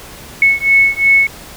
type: beating tone pair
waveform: sine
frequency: 2200 / 2202.8 Hz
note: C#7 / C#7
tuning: -14 / -11 cents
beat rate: 2.8 Hz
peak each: -11 dBFS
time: 0.42-1.27 s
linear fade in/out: 2 ms
effects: pink hiss -34 dBFS RMS until 1.56 s